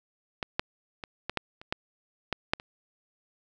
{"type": "clicks", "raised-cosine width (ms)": 0.3, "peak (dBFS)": [-15, -9, -21, -15, -11, -29, -12, -12, -7, -27], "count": 10, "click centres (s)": [0.428, 0.595, 1.038, 1.296, 1.373, 1.615, 1.725, 2.327, 2.535, 2.599], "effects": []}